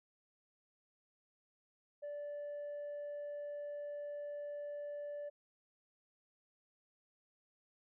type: tone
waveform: sine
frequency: 583 Hz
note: D5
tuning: 13 cents flat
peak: -39 dBFS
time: 2.02-5.3 s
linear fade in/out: 20 ms
effects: tanh soft clip ceiling -40 dBFS